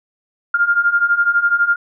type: beating tone pair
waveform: sine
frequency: 1396.9 / 1408.9 Hz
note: F6 / F6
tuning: 0 / +15 cents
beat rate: 12 Hz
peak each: -17 / -14 dBFS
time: 0.54-1.76 s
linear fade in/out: 5 ms
effects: none